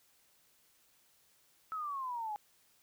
sine exponential sweep, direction down, 1313 to 823 Hz, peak -36 dBFS, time 1.72-2.36 s, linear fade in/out 0 ms, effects white hiss -69 dBFS RMS until 2.82 s

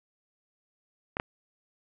clicks, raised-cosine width 0.5 ms, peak -17 / -13 dBFS, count 2, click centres 1.169 / 1.199 s, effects none

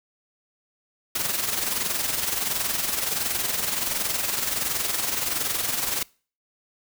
white noise with amplitude modulation, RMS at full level -24 dBFS, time 1.15-6.03 s, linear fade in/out 5 ms, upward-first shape sine, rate 21.4 Hz, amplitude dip 55%, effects noise-tail reverb RT60 0.4 s tail -24 dB re dry

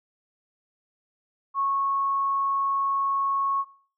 sine tone, 1100 Hz, C#6, 14 cents flat, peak -22 dBFS, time 1.54-3.65 s, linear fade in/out 50 ms, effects noise-tail reverb RT60 0.5 s tail -22 dB re dry

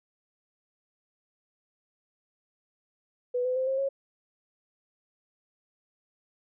sine tone with pitch steps, 493.9 / 506.6 / 519.7 / 533 / 546.8 Hz, B4 / B4 / C5 / C5 / C#5, 0 / +44 / -12 / +32 / -24 cents, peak -25 dBFS, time 3.34-3.89 s, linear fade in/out 10 ms, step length 110 ms, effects none

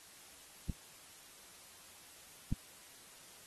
clicks, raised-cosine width 5 ms, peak -22 dBFS, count 2, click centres 0.697 / 2.525 s, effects white hiss -57 dBFS RMS until 3.46 s + AAC 32 kbps

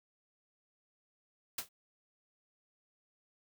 white noise with exponential decay, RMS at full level -32 dBFS, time 1.58-1.69 s, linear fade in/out 5 ms, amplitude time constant 23 ms, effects none

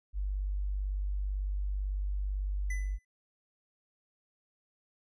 sine tone, 49 Hz, G1, in tune, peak -30 dBFS, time 0.13-2.99 s, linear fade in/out 50 ms
square tone with exponential decay, 2002 Hz, B6, 23 cents sharp, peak -37 dBFS, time 2.7-3.05 s, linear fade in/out 5 ms, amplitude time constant 75 ms
effects resampled to 22050 Hz

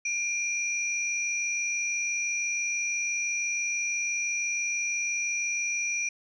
sine tone pair together, 2387 / 5827 Hz, D7 / F#8, +28 / -27 cents, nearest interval octave + minor third, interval 1545 cents, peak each -28 / -32 dBFS, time 0.05-6.09 s, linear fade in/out 5 ms, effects none

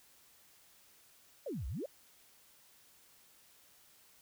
sine exponential two-way sweep, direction down then up, 633 to 55.3 to 633 Hz, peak -37 dBFS, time 1.46-1.86 s, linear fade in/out 5 ms, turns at 1.67 s, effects white hiss -64 dBFS RMS until 4.21 s

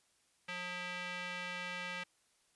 square tone with band-pass filter, 179.2 Hz, F3, 45 cents sharp, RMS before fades -42 dBFS, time 0.48-2.04 s, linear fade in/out 10 ms, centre 2300 Hz, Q 1.8, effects white hiss -73 dBFS RMS until 2.55 s + resampled to 24000 Hz

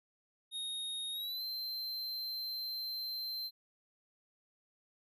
square tone with pitch glide, 3729 to 4114 Hz, A#7 to C8, 0 to -30 cents, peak -38 dBFS, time 0.51-3.51 s, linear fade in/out 50 ms, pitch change +170 cents, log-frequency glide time 1.12-1.43 s, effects none

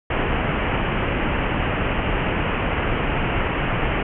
pink low-pass noise, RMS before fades -22 dBFS, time 0.1-4.03 s, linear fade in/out 5 ms, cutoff 3000 Hz, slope 96 dB/octave, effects none

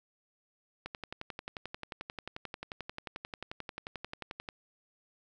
click train, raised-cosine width 0.3 ms, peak -23 dBFS, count 42, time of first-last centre 0.86-4.488 s, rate 11.3 Hz, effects none

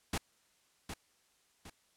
pink noise with echo, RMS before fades -34 dBFS, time 0.13-0.18 s, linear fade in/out 5 ms, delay 760 ms, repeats 2, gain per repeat -8 dB, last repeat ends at 1.7 s, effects white hiss -71 dBFS RMS until 1.96 s + low-pass 10000 Hz 12 dB/octave

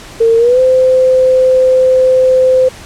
sine tone with pitch glide, 456.6 to 515.5 Hz, A#4 to C5, -36 to -26 cents, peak -5 dBFS, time 0.2-2.69 s, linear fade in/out 10 ms, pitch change +210 cents, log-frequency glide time 0.37-0.6 s, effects pink hiss -32 dBFS RMS until 2.85 s + low-pass 9000 Hz 12 dB/octave

